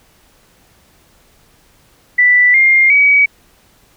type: tone with pitch steps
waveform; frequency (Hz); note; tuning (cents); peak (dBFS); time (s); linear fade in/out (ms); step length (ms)
sine; 1975.5 / 2117 / 2269; B6 / C7 / C#7; 0 / +20 / +40; -6; 2.18-3.26; 10; 360
effects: pink hiss -51 dBFS RMS until 3.96 s